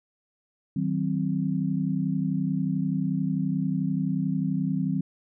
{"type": "chord", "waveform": "sine", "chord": "C diminished", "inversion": "first", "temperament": "just", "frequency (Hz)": [156.98, 188.37, 261.6], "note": ["Eb3", "Gb3", "C4"], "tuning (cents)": [16, 31, 0], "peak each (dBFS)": [-28, -27, -29], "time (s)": [0.76, 5.01], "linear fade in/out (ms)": 5, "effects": []}